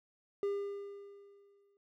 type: tone with exponential decay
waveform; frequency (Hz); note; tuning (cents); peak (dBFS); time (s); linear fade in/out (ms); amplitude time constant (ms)
triangle; 401.9; G4; +43; -28; 0.43-1.77; 1; 290
effects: none